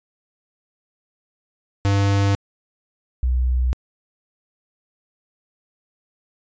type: tone pair in turn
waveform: square / sine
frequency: 99.6 / 62.54 Hz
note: G2 / B1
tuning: +28 / +22 cents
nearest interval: minor sixth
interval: 806 cents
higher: first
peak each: -16 dBFS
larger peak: neither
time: 1.85-2.35 / 3.23-3.73 s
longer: neither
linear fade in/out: 0 ms
effects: resampled to 16000 Hz